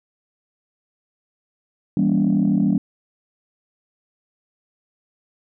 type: chord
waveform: sine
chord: E diminished seventh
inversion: none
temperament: just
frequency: 164.81 / 197.78 / 237.3 / 284.8 Hz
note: E3 / G3 / Bb3 / Db4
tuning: 0 / +16 / +31 / +47 cents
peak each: -22 / -17 / -21 / -21 dBFS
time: 1.97-2.78 s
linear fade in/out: 2 ms
effects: tanh soft clip ceiling -9 dBFS